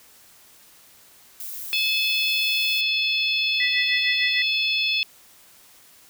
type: noise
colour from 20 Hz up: violet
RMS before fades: -34 dBFS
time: 1.4-2.81 s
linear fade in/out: 2 ms
type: harmonic tone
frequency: 862 Hz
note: A5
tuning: 36 cents flat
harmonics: 3 / 4 / 5 / 6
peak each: -23 / -24 / -30 / -32 dBFS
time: 1.73-5.03 s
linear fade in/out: 0 ms
type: tone with tremolo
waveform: sine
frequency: 1975.5 Hz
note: B6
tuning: in tune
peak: -21 dBFS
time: 3.6-4.42 s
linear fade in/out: 2 ms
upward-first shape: sine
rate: 6.6 Hz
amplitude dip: 85%
effects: white hiss -52 dBFS RMS until 6.09 s